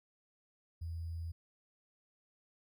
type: tone with sample-and-hold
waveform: sine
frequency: 83.1 Hz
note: E2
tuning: 15 cents sharp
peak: -38 dBFS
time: 0.81-1.32 s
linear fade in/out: 10 ms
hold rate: 4900 Hz
effects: none